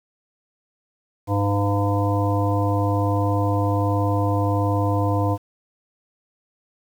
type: harmonic tone with a mistuned harmonic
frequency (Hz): 101.2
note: G#2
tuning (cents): -44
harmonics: 1 / 3 / 5 / 7 / 9 / 10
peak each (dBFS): -20 / -25 / -27 / -28 / -30 / -30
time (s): 1.27-5.38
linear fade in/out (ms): 50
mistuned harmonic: 7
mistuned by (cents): -23
effects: 8-bit